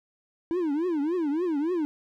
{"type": "tone with vibrato", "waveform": "triangle", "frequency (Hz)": 321, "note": "E4", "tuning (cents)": -46, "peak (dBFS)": -22, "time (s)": [0.51, 1.85], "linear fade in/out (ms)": 0, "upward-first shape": "triangle", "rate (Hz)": 3.5, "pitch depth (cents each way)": 270, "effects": []}